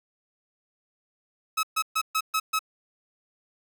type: tone bursts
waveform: sawtooth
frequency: 1286 Hz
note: E6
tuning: 43 cents flat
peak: -19 dBFS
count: 6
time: 1.57-2.592 s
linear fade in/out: 10 ms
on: 62 ms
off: 130 ms
effects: none